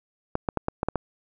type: clicks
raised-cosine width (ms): 1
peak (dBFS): -10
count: 7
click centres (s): 0.354 / 0.488 / 0.573 / 0.684 / 0.831 / 0.886 / 0.957
effects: none